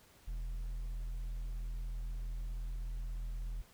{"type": "tone with tanh clipping", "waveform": "sine", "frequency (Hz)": 41.59, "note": "E1", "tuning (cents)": 16, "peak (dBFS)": -38, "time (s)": [0.27, 3.62], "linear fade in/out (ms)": 10, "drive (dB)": 5, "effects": ["pink hiss -63 dBFS RMS until 3.73 s"]}